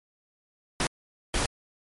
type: noise bursts at uneven times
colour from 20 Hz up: pink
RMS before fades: -26 dBFS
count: 2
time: 0.8-0.87 / 1.34-1.46 s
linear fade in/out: 2 ms
effects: MP3 48 kbps